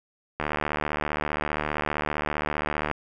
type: click train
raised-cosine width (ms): 0.5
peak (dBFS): -11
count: 190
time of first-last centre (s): 0.4-2.913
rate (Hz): 75.2
effects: none